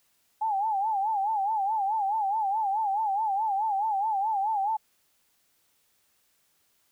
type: tone with vibrato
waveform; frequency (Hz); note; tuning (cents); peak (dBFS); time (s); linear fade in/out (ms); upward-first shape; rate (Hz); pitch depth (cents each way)
sine; 830.6; G#5; 0; -24; 0.41-4.77; 10; sine; 4.7; 130
effects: white hiss -69 dBFS RMS until 6.91 s